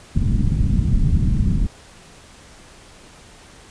pink low-pass noise, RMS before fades -17 dBFS, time 0.15-1.67 s, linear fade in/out 5 ms, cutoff 210 Hz, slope 24 dB/octave, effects pink hiss -45 dBFS RMS until 3.7 s + resampled to 22050 Hz

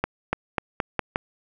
accelerating click train, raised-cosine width 0.5 ms, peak -7 dBFS, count 6, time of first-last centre 0.04-1.159 s, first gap 290 ms, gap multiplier 0.87, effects none

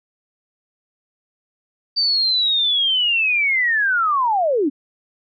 sine linear sweep, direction down, 4644 to 254.7 Hz, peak -15 dBFS, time 1.96-4.7 s, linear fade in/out 20 ms, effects none

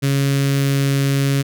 sawtooth tone with notch filter, 138.4 Hz, C#3, 2 cents flat, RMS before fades -17 dBFS, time 0.02-1.43 s, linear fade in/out 20 ms, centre 840 Hz, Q 0.65, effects none

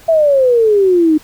sine exponential sweep, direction down, 668 to 301.8 Hz, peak -7 dBFS, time 0.08-1.18 s, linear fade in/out 10 ms, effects pink hiss -42 dBFS RMS until 1.23 s

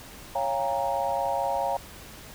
sine chord, G half-diminished seventh, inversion second, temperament equal with one note detuned, 554.4 / 698.5 / 803.2 / 932.3 Hz, Db5 / F5 / G5 / Bb5, 0 / 0 / +42 / 0 cents, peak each -30 dBFS, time 0.35-1.77 s, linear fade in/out 5 ms, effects pink hiss -45 dBFS RMS until 2.34 s

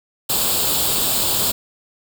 white noise with comb filter, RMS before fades -19 dBFS, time 0.29-1.52 s, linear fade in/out 10 ms, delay 0.25 ms, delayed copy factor +0.7, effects none

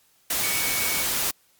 sine tone in noise, 2241 Hz, C#7, 18 cents sharp, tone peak -30 dBFS, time 0.43-1.03 s, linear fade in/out 5 ms, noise white, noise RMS -25 dBFS, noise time 0.3-1.31 s, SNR -8 dB, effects white hiss -62 dBFS RMS until 1.59 s + Opus 48 kbps

